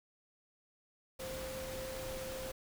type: tone in noise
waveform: sine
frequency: 523.3 Hz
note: C5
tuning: in tune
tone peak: -42 dBFS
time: 1.19-2.52 s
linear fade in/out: 10 ms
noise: pink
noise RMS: -45 dBFS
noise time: 1.19-2.52 s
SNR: 0 dB
effects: none